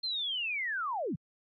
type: linear sweep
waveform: sine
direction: down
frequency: 4218 to 116.54 Hz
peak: -31 dBFS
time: 0.03-1.16 s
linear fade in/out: 10 ms
effects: AAC 64 kbps